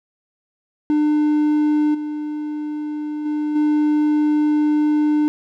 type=tone with level steps; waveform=triangle; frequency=300.4 Hz; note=D4; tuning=39 cents sharp; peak=-12 / -21 / -17 / -12 dBFS; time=0.9-5.28 s; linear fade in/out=0 ms; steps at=1.94 / 3.25 / 3.55 s; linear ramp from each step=10 ms; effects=none